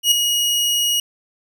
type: tone with ADSR envelope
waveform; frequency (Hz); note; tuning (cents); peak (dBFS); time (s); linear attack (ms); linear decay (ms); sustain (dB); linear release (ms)
sawtooth; 2892; F#7; -40; -6; 0.03-1; 85; 5; -7; 3
effects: none